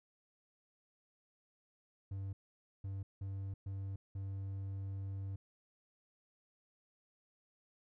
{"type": "tone bursts at uneven times", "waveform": "triangle", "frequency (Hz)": 97.4, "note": "G2", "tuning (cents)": -11, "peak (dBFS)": -37, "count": 5, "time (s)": [[2.11, 2.33], [2.84, 3.03], [3.21, 3.54], [3.66, 3.96], [4.15, 5.36]], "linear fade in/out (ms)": 5, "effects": []}